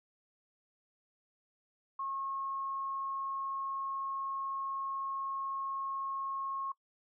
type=tone; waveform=sine; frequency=1086 Hz; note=C#6; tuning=36 cents flat; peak=-35 dBFS; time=1.99-6.72 s; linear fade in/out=5 ms; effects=noise-tail reverb RT60 0.1 s tail -20 dB re dry